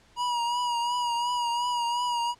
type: tone with vibrato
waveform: square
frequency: 960 Hz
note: B5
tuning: 49 cents flat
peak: -26 dBFS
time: 0.16-2.35 s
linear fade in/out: 50 ms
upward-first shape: triangle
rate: 2.8 Hz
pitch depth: 46 cents each way
effects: pink hiss -59 dBFS RMS until 2.39 s + low-pass 7000 Hz 12 dB/octave